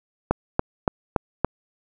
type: click train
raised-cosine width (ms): 1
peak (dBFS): -4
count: 5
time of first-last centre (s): 0.31-1.446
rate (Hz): 3.52
effects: none